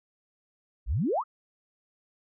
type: exponential sweep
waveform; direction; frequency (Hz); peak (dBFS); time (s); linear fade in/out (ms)
sine; up; 44.44 to 1351; -24; 0.86-1.24; 50
effects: none